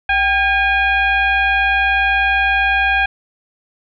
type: tone with frequency modulation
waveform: sine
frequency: 1618 Hz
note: G#6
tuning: 46 cents flat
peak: -12 dBFS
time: 0.09-3.06 s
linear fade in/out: 5 ms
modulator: 839 Hz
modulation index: 1.2
effects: none